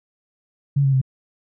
sine tone with pitch steps, 140.6 / 136.05 / 131.64 Hz, C#3 / C#3 / C3, +25 / -32 / +11 cents, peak -14 dBFS, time 0.76-1.015 s, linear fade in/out 10 ms, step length 85 ms, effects none

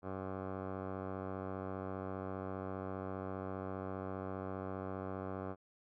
10% pulse tone with low-pass filter, 95 Hz, F#2, 46 cents sharp, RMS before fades -42 dBFS, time 0.02-5.56 s, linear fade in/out 50 ms, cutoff 1000 Hz, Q 4.4, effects none

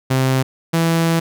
sawtooth tone pair in turn, 131.3 / 165.43 Hz, C3 / E3, +6 / +6 cents, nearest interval major third, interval 400 cents, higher second, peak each -10 dBFS, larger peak neither, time 0.1-0.43 / 0.73-1.2 s, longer second, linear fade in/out 10 ms, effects none

